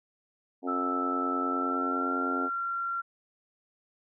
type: harmonic tone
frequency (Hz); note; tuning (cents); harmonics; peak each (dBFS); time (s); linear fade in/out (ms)
89.8; F2; +49; 3 / 4 / 5 / 6 / 7 / 8 / 9 / 10; -32 / -37 / -39 / -47 / -42 / -40 / -45 / -51; 0.62-2.5; 50
type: tone with pitch glide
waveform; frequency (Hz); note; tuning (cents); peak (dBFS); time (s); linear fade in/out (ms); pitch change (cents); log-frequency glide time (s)
sine; 1318.5 to 1372.9; E6 to F6; 0 to -30; -29; 0.67-3.02; 20; +70; 1.42-2.16
effects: none